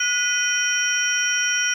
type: tone cluster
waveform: sine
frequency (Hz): 1455 / 1990 / 2476 / 3073 / 5670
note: F#6 / B6 / D#7 / G7 / F8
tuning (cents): -29 / +13 / -9 / -35 / +25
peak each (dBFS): -23 / -31 / -27 / -27 / -23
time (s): 0-1.74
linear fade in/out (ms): 5
effects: 8-bit